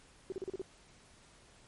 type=tone bursts; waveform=sine; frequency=380 Hz; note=F#4; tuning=46 cents sharp; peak=-35 dBFS; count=6; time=0.3-0.616 s; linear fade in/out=0 ms; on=21 ms; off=38 ms; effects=pink hiss -61 dBFS RMS until 1.67 s + MP3 48 kbps